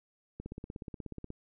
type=click train; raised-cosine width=3 ms; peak=-28 dBFS; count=16; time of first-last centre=0.4-1.304 s; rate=16.6 Hz; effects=none